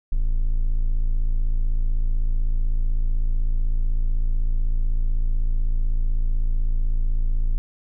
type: tone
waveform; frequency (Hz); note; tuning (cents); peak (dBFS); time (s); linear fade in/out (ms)
triangle; 27.97; A0; +29; -15; 0.12-7.58; 0
effects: none